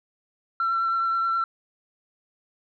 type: tone with vibrato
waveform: sine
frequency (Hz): 1351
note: E6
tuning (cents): +42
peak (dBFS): -20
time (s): 0.6-1.44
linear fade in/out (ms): 2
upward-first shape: sine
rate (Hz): 9.5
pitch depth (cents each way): 13
effects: tanh soft clip ceiling -18 dBFS